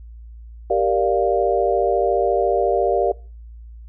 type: chord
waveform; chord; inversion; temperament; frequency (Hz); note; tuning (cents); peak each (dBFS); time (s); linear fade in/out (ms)
sine; G minor seventh; none; equal; 392 / 466.2 / 587.3 / 698.5; G4 / Bb4 / D5 / F5; 0 / 0 / 0 / 0; -21; 0.7-3.12; 5
effects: noise-tail reverb RT60 0.4 s tail -24 dB re dry + added 57 Hz sine -36 dBFS peak until 3.88 s